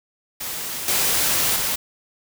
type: noise with level steps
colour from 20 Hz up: white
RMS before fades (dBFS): -29 / -20 / -23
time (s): 0.4-1.76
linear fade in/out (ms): 10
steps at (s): 0.88 / 1.56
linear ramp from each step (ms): 2
effects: none